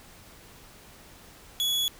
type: tone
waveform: 40% pulse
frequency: 3384 Hz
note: G#7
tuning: 32 cents sharp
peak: -23 dBFS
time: 1.6-1.88 s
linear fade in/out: 0 ms
effects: pink hiss -51 dBFS RMS until 1.99 s